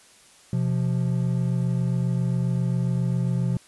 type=tone pair together; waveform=triangle; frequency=127.2 / 174.61 Hz; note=C3 / F3; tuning=-48 / 0 cents; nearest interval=perfect fourth; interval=548 cents; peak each=-21 / -23 dBFS; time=0.53-3.57 s; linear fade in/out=2 ms; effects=white hiss -53 dBFS RMS until 3.67 s + resampled to 24000 Hz